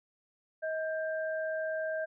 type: tone pair together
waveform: sine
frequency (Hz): 634 / 1583.8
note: D#5 / G6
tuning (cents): +32 / +17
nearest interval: octave + major third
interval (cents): 1585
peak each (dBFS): -32 / -38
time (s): 0.62-2.06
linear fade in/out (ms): 20
effects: none